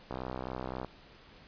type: click train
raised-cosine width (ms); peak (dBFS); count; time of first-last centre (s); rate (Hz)
1; -23; 48; 0.11-0.847; 63.8
effects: pink hiss -56 dBFS RMS until 1.47 s + resampled to 11025 Hz